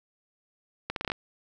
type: accelerating click train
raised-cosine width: 0.3 ms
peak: -14 dBFS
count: 7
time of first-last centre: 0.9-1.118 s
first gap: 62 ms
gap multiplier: 0.78
effects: none